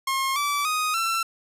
sawtooth tone with pitch steps, 1073 / 1156.7 / 1246.9 / 1344.1 Hz, C6 / D6 / D#6 / E6, +43 / -27 / +3 / +33 cents, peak -19 dBFS, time 0.07-1.23 s, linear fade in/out 5 ms, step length 290 ms, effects resampled to 32000 Hz

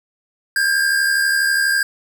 square tone pair together, 1598.8 / 1671 Hz, G6 / G#6, +34 / +10 cents, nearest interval minor second, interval 76 cents, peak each -16 / -24 dBFS, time 0.56-1.83 s, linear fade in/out 2 ms, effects none

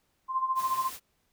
sine tone with tremolo, 1046.5 Hz, C6, in tune, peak -23 dBFS, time 0.28-0.91 s, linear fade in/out 50 ms, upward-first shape sine, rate 14 Hz, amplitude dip 70%
white noise, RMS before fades -42 dBFS, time 0.55-1 s, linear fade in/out 50 ms
effects pink hiss -73 dBFS RMS until 1.32 s

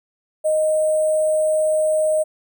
sine tone with sample-and-hold, 622.3 Hz, D#5, in tune, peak -15 dBFS, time 0.44-2.24 s, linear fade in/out 20 ms, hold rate 8820 Hz, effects none

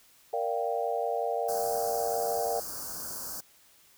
sine chord, G minor seventh, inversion first, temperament equal, 466.2 / 587.3 / 698.5 / 784 Hz, Bb4 / D5 / F5 / G5, 0 / 0 / 0 / 0 cents, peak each -32 / -34 / -32 / -34 dBFS, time 0.33-2.6 s, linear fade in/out 5 ms
white band-stop noise, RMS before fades -38 dBFS, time 1.48-3.41 s, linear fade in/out 10 ms, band 1600 to 4500 Hz, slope 96 dB/octave
effects white hiss -60 dBFS RMS until 3.97 s

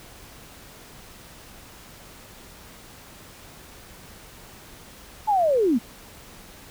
sine linear sweep, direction down, 880 to 207.7 Hz, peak -17 dBFS, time 5.27-5.79 s, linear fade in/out 20 ms, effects pink hiss -46 dBFS RMS until 6.7 s

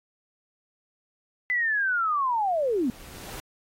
sine linear sweep, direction down, 2021 to 223.3 Hz, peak -22 dBFS, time 1.5-2.9 s, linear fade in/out 0 ms
pink noise with exponential growth, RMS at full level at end -38 dBFS, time 1.79-3.4 s, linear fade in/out 1 ms, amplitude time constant 350 ms
effects AAC 48 kbps

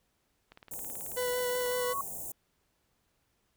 click train, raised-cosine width 0.3 ms, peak -34 dBFS, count 23, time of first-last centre 0.52-1.716 s, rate 18.4 Hz
white band-stop noise, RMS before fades -40 dBFS, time 0.71-2.32 s, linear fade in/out 5 ms, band 860 to 6900 Hz, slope 48 dB/octave
40% pulse tone with vibrato, 495.6 Hz, B4, 6 cents sharp, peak -29 dBFS, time 1.16-1.94 s, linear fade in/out 20 ms, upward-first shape sine, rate 5.4 Hz, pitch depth 12 cents each way
sine tone with exponential growth, 1108.7 Hz, C#6, in tune, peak -29 dBFS, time 1.45-2.01 s, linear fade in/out 2 ms, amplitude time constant 120 ms
effects pink hiss -75 dBFS RMS until 3.56 s

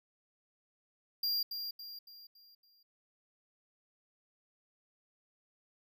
square tone with echo, 4779 Hz, D8, 29 cents sharp, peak -31 dBFS, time 1.23-1.43 s, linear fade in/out 5 ms, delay 280 ms, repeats 5, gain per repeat -7 dB, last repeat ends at 2.83 s, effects none

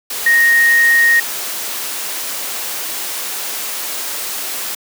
sine tone in noise, 1864.7 Hz, A#6, in tune, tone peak -8 dBFS, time 0.26-1.2 s, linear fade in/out 5 ms, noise white, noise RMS -23 dBFS, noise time 0.1-4.75 s, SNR +12 dB, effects high-pass 300 Hz 12 dB/octave

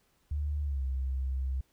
sine tone with pitch glide, 73.42 to 65.79 Hz, D2 to C2, 0 to +10 cents, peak -29 dBFS, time 0.31-1.61 s, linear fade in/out 5 ms, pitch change -190 cents, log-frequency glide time 0.62-0.84 s, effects pink hiss -71 dBFS RMS until 1.72 s

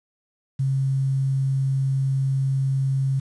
sine tone with quantisation, 134.8 Hz, C#3, 48 cents flat, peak -19 dBFS, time 0.59-3.2 s, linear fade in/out 10 ms, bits 8, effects resampled to 22050 Hz

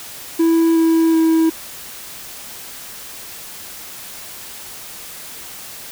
triangle tone with pitch steps, 329.6 / 326.8 / 323.9 Hz, E4 / E4 / E4, 0 / -15 / -30 cents, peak -9 dBFS, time 0.39-1.5 s, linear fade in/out 10 ms, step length 370 ms, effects white hiss -34 dBFS RMS until 5.91 s

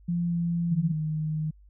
sine tone with pitch glide, 172.4 to 170.32 Hz, F3 to F3, -22 to -43 cents, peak -24 dBFS, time 0.08-0.92 s, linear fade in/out 10 ms, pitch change -21 cents, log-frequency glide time 0.26-0.36 s
sine tone, 155.1 Hz, D#3, 5 cents flat, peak -26 dBFS, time 0.71-1.51 s, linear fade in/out 10 ms
effects added 50 Hz sine -51 dBFS peak until 1.69 s

